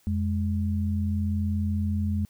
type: tone pair together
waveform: sine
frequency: 87.31 / 208.1 Hz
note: F2 / G#3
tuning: 0 / +4 cents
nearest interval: octave + minor third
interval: 1504 cents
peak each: -25 / -28 dBFS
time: 0.07-2.25 s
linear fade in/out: 0 ms
effects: white hiss -63 dBFS RMS until 2.29 s